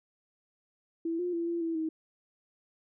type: tone with pitch steps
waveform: sine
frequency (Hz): 331 / 355.1 / 337.4 / 340.4 / 329.6 / 318.3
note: E4 / F4 / E4 / F4 / E4 / D#4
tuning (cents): +7 / +29 / +40 / -44 / 0 / +39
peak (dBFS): -29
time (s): 1.05-1.89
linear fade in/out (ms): 5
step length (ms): 140
effects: none